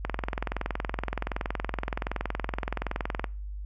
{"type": "click train", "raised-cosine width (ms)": 0.5, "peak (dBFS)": -14, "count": 69, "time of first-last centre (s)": [0.05, 3.242], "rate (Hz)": 21.3, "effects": ["noise-tail reverb RT60 0.4 s tail -24 dB re dry", "added 50 Hz sine -34 dBFS peak until 3.65 s"]}